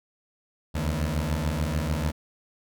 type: beating tone pair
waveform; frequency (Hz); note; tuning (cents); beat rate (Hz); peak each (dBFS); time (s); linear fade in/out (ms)
20% pulse; 73.42 / 80.22; D2 / E2; 0 / -47; 6.8; -23; 0.74-2.12; 20
effects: none